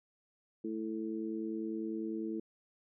harmonic tone, 110 Hz, A2, in tune, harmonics 2 / 3 / 4, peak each -40 / -37 / -44 dBFS, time 0.64-2.4 s, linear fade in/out 5 ms, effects none

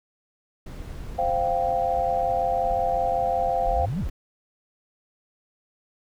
brown noise, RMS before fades -36 dBFS, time 0.66-4.1 s, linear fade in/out 5 ms
sine chord, C suspended fourth, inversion none, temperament equal, 523.3 / 698.5 / 784 Hz, C5 / F5 / G5, 0 / 0 / 0 cents, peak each -27 / -24 / -26 dBFS, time 1.18-3.86 s, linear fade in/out 10 ms
sine exponential two-way sweep, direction up then down, 30.87 to 215.5 to 30.87 Hz, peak -25 dBFS, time 3.67-4.09 s, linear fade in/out 0 ms, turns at 4 s
effects none

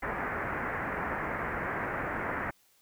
white low-pass noise, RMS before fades -34 dBFS, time 0.02-2.51 s, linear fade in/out 10 ms, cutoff 2000 Hz, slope 48 dB/octave, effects white hiss -66 dBFS RMS until 2.81 s

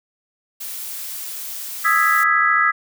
blue noise, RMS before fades -30 dBFS, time 0.6-2.24 s, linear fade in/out 10 ms
sine chord, E major seventh, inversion third, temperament equal, 1244.5 / 1318.5 / 1661.2 / 1975.5 Hz, D#6 / E6 / G#6 / B6, 0 / 0 / 0 / 0 cents, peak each -19 dBFS, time 1.84-2.72 s, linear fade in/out 20 ms
effects none

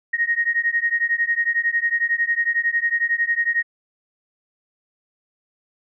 sine beating tone pair, 1864.7 / 1875.7 Hz, A#6 / A#6, 0 / +10 cents, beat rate 11 Hz, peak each -21 dBFS, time 0.13-3.63 s, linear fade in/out 10 ms, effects none

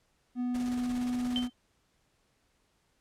triangle tone, 246.9 Hz, B3, in tune, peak -27 dBFS, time 0.35-1.5 s, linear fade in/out 50 ms
pink noise with tremolo, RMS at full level -44 dBFS, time 0.54-1.48 s, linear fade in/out 10 ms, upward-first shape square, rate 17 Hz, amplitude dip 45%
sine tone with exponential decay, 3100 Hz, G7, 20 cents flat, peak -27 dBFS, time 1.36-1.53 s, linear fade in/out 0 ms, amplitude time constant 36 ms
effects pink hiss -72 dBFS RMS until 3 s + low-pass 10000 Hz 12 dB/octave

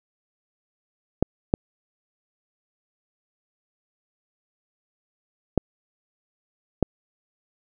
clicks, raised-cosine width 2 ms, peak -4 dBFS, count 4, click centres 1.226 / 1.539 / 5.577 / 6.827 s, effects none

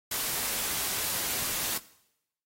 white noise, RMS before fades -31 dBFS, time 0.11-1.78 s, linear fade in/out 5 ms, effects noise-tail reverb RT60 0.8 s tail -18 dB re dry + AAC 48 kbps

